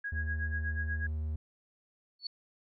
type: tone with tremolo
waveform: sine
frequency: 1650 Hz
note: G#6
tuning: 12 cents flat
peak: -33 dBFS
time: 0.04-1.07 s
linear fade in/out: 5 ms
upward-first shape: sine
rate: 8.2 Hz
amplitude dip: 85%
type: tone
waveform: triangle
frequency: 77.2 Hz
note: D#2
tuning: 13 cents flat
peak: -30 dBFS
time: 0.12-1.36 s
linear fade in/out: 5 ms
type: tone with exponential growth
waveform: sine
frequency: 4435 Hz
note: C#8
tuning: in tune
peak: -31 dBFS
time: 2.19-2.27 s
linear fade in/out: 5 ms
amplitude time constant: 17 ms
effects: none